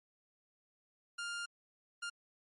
sawtooth tone bursts at uneven times, 1403 Hz, F6, 8 cents sharp, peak -35 dBFS, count 2, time 1.18-1.46 / 2.02-2.1 s, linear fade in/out 10 ms, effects MP3 48 kbps

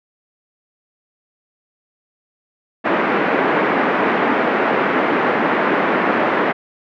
pink band-pass noise, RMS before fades -17 dBFS, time 2.84-6.53 s, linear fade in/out 20 ms, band 230 to 2100 Hz, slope 24 dB/octave, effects none

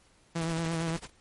sawtooth tone with vibrato, 164.81 Hz, E3, in tune, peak -25 dBFS, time 0.35-0.97 s, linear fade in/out 10 ms, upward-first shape sine, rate 8.7 Hz, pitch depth 33 cents each way
pink noise with tremolo, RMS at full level -40 dBFS, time 0.41-1.1 s, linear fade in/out 5 ms, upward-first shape sine, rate 13 Hz, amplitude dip 100%
effects pink hiss -63 dBFS RMS until 1.2 s + MP3 48 kbps

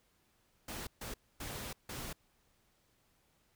pink noise bursts at uneven times, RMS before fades -43 dBFS, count 4, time 0.68-0.87 / 1.01-1.14 / 1.4-1.73 / 1.89-2.13 s, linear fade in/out 5 ms, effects pink hiss -73 dBFS RMS until 3.55 s

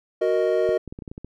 triangle chord, D# minor, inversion first, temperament equal, 370 / 466.2 / 622.3 Hz, F#4 / A#4 / D#5, 0 / 0 / 0 cents, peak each -21 dBFS, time 0.21-0.78 s, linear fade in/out 10 ms
clicks, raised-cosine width 3 ms, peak -23 dBFS, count 9, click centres 0.691 / 0.877 / 0.925 / 0.989 / 1.022 / 1.078 / 1.115 / 1.179 / 1.246 s
effects none

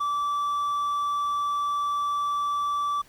triangle tone, 1160 Hz, D6, 22 cents flat, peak -22 dBFS, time 0-3.02 s, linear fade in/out 10 ms, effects pink hiss -56 dBFS RMS until 3.08 s

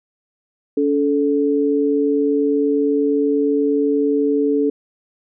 sine tone pair together, 284 / 435.7 Hz, C#4 / A4, +42 / -17 cents, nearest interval perfect fifth, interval 741 cents, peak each -17 dBFS, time 0.77-4.7 s, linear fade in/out 5 ms, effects none

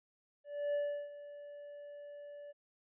triangle tone with ADSR envelope, 580 Hz, D5, 22 cents flat, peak -29 dBFS, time 0.44-2.53 s, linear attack 300 ms, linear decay 350 ms, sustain -16 dB, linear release 26 ms, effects resampled to 8000 Hz

